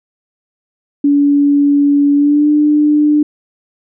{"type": "tone with pitch glide", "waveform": "sine", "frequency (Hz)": [285.9, 298.2], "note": ["D4", "D4"], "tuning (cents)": [-46, 27], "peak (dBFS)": -7, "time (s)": [1.04, 3.23], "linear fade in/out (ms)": 5, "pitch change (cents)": 73, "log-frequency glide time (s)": [2.15, 2.49], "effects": []}